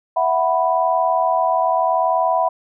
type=chord; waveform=sine; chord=E suspended second; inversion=none; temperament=equal; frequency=659.3 / 740 / 987.8 Hz; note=E5 / F#5 / B5; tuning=0 / 0 / 0 cents; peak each=-19 dBFS; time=0.16-2.49 s; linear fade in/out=10 ms; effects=none